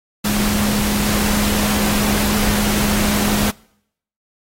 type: tone in noise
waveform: sine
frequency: 207.7 Hz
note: G#3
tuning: in tune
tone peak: -18 dBFS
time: 0.24-3.51 s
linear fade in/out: 10 ms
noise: pink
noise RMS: -20 dBFS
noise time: 0.24-3.51 s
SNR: -1 dB
effects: noise-tail reverb RT60 0.7 s tail -24 dB re dry + AAC 48 kbps